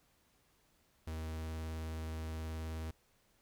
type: tone with vibrato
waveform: 45% pulse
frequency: 79.7 Hz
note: D#2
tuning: 42 cents sharp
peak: -39 dBFS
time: 1.07-2.91 s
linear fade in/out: 5 ms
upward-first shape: sine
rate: 19 Hz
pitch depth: 20 cents each way
effects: pink hiss -72 dBFS RMS until 3.41 s